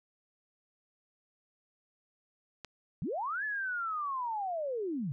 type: click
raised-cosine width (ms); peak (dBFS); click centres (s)
0.2; -25; 2.647
type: linear two-way sweep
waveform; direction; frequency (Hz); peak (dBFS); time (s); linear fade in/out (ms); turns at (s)
sine; up then down; 120.2 to 1743 to 125.1; -32; 3.02-5.12; 0; 3.44
effects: none